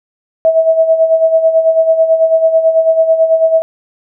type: tone with tremolo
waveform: sine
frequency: 648 Hz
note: E5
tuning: 30 cents flat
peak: -4 dBFS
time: 0.45-3.62 s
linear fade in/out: 0 ms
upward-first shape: sine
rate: 9.1 Hz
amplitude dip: 65%
effects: none